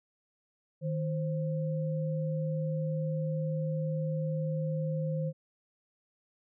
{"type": "tone pair together", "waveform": "sine", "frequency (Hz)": [156.3, 525.7], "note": ["D#3", "C5"], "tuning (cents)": [8, 8], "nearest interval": "octave + major sixth", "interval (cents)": 2100, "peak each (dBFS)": [-30, -36], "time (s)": [0.81, 5.33], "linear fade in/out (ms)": 50, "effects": []}